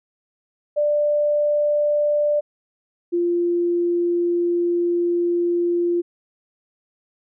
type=tone pair in turn; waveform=sine; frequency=591 / 346.9 Hz; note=D5 / F4; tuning=+11 / -12 cents; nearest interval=major sixth; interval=923 cents; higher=first; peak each=-16 / -17 dBFS; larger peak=first; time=0.76-2.41 / 3.12-6.02 s; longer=second; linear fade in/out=20 ms; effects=none